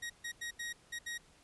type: tone bursts at uneven times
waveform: sawtooth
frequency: 1887 Hz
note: A#6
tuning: 21 cents sharp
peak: -35 dBFS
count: 6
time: 0.02-0.1 / 0.24-0.32 / 0.41-0.51 / 0.59-0.73 / 0.92-0.99 / 1.06-1.18 s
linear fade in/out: 10 ms
effects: pink hiss -64 dBFS RMS until 1.43 s + resampled to 24000 Hz